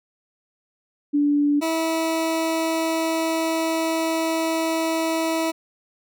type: tone pair in turn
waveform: sine / 20% pulse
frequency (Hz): 290.3 / 324.8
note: D4 / E4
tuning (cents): -20 / -26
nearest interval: major second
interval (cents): 194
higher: second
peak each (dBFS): -16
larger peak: neither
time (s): 1.13-1.61 / 1.61-5.52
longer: second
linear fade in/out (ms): 20
effects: none